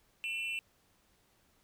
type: tone with amplitude modulation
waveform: triangle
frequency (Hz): 2688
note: E7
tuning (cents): +33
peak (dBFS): -29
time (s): 0.24-0.59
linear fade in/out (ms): 0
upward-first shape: sine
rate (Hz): 279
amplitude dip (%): 85
effects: pink hiss -70 dBFS RMS until 1.63 s